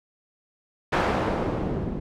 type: noise with low-pass filter sweep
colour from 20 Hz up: white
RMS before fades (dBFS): -26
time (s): 0.92-2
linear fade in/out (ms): 10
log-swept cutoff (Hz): 1300 to 240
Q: 0.72
effects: none